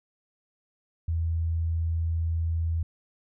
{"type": "tone", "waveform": "sine", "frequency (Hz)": 82.41, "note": "E2", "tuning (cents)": 0, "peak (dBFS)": -24, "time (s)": [1.08, 2.83], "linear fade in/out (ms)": 5, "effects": []}